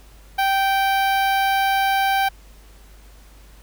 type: tone with notch filter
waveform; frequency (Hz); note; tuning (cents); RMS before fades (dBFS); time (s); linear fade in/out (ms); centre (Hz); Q
sawtooth; 780; G5; -9; -19; 0.38-2.29; 10; 7500; 0.64
effects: added 50 Hz sine -44 dBFS peak until 3.62 s + pink hiss -52 dBFS RMS until 3.62 s